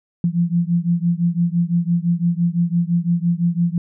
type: beating tone pair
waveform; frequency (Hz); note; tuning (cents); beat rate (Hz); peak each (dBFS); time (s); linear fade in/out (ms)
sine; 169.4 / 175.3; E3 / F3; +48 / +7; 5.9; -18 / -19; 0.24-3.78; 2
effects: none